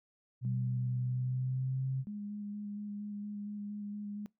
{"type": "tone with pitch glide", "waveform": "sine", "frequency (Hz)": [124.8, 132.22], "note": ["B2", "C3"], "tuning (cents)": [19, 19], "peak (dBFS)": -31, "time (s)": [0.41, 2.05], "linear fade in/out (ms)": 50, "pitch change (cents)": 100, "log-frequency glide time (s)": [1.02, 1.86]}
{"type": "tone with exponential decay", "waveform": "sine", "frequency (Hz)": 194, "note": "G3", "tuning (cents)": -18, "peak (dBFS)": -38, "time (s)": [0.45, 2.94], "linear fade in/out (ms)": 0, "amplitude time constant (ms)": 540}
{"type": "tone with vibrato", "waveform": "sine", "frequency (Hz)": 206.2, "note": "G#3", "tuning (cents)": -12, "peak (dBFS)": -38, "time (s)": [2.07, 4.26], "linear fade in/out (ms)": 0, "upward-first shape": "square", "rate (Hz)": 4.3, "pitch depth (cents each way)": 12}
{"effects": ["noise-tail reverb RT60 0.2 s tail -23 dB re dry"]}